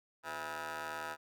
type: ring-modulated tone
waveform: 15% pulse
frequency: 155.56 Hz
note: D#3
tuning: in tune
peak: -30 dBFS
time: 0.23-1.17 s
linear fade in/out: 50 ms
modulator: 1130 Hz
effects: none